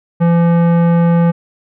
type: tone with tanh clipping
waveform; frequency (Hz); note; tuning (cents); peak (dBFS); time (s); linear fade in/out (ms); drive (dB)
sine; 169.9; F3; -47; -10; 0.2-1.32; 20; 16
effects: none